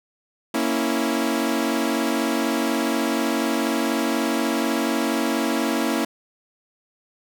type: chord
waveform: sawtooth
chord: A# diminished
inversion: none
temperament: equal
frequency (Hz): 233.1 / 277.2 / 329.6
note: A#3 / C#4 / E4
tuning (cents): 0 / 0 / 0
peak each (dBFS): -21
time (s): 0.54-6.05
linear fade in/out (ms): 5
effects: none